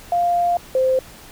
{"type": "tone pair in turn", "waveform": "sine", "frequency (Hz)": [698.5, 520.4], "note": ["F5", "C5"], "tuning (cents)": [0, -9], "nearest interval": "perfect fourth", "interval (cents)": 509, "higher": "first", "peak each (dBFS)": [-15, -14], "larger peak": "second", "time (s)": [[0.12, 0.57], [0.75, 0.99]], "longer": "first", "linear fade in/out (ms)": 2, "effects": ["pink hiss -42 dBFS RMS until 1.31 s"]}